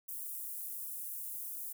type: high-pass noise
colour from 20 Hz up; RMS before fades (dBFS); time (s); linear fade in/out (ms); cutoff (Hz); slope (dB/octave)
pink; -42; 0.08-1.73; 10; 11000; 24
effects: none